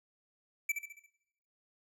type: tone with echo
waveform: square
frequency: 2319 Hz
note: D7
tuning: 22 cents flat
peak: -29 dBFS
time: 0.69-0.72 s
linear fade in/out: 5 ms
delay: 69 ms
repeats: 5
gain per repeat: -6 dB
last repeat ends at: 1.065 s
effects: noise-tail reverb RT60 0.8 s tail -19 dB re dry